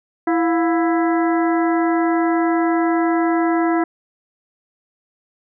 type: harmonic tone with a mistuned harmonic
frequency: 331 Hz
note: E4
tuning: 7 cents sharp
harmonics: 1 / 2 / 3 / 4 / 5 / 6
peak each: -16 / -22 / -26 / -28 / -30 / -32 dBFS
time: 0.27-3.84 s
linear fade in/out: 5 ms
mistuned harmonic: 2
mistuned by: +110 cents
effects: none